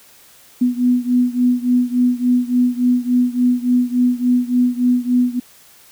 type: beating tone pair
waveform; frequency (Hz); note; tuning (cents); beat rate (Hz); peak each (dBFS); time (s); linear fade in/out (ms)
sine; 246 / 249.5; B3 / B3; -7 / +18; 3.5; -15 / -17; 0.61-5.4; 10
effects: white hiss -47 dBFS RMS until 5.91 s